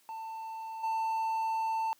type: tone with level steps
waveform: triangle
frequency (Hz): 892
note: A5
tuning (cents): +23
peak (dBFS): -36 / -27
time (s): 0.09-1.93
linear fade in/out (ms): 0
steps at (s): 0.83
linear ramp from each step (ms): 10
effects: white hiss -66 dBFS RMS until 1.99 s + high-pass 150 Hz 12 dB/octave